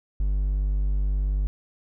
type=tone; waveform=triangle; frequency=49.32 Hz; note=G1; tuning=11 cents sharp; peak=-19 dBFS; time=0.2-1.47 s; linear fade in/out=0 ms; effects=none